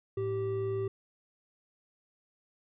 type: tone pair together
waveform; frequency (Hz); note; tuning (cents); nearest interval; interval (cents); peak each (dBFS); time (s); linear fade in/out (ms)
triangle; 109.1 / 388.8; A2 / G4; -14 / -14; octave + minor seventh; 2200; -34 / -29; 0.17-0.88; 5
effects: resampled to 8000 Hz